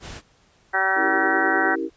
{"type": "noise", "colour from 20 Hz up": "pink", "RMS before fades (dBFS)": -37, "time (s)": [0, 0.22], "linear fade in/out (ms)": 50}
{"type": "harmonic tone", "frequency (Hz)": 191.1, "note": "G3", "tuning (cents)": -44, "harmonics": [2, 3, 4, 5, 6, 7, 8, 9, 10], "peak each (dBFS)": [-32, -33, -24, -31, -33, -29, -22, -32, -25], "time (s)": [0.73, 1.76], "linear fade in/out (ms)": 20}
{"type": "chord", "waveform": "sine", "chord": "C# diminished seventh", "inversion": "none", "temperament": "equal", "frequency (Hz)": [277.2, 329.6, 392, 466.2], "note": ["C#4", "E4", "G4", "Bb4"], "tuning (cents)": [0, 0, 0, 0], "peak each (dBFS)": [-32, -26, -30, -32], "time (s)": [0.95, 1.9], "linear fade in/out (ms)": 50}
{"effects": ["pink hiss -59 dBFS RMS until 1.96 s", "resampled to 16000 Hz"]}